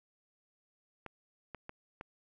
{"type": "clicks", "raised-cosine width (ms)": 0.5, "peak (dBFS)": -28, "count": 4, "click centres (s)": [1.063, 1.547, 1.694, 2.011], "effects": []}